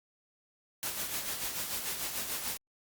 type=noise with tremolo; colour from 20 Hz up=white; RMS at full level=-34 dBFS; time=0.83-2.57 s; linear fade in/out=0 ms; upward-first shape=sine; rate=6.8 Hz; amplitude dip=50%; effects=Opus 48 kbps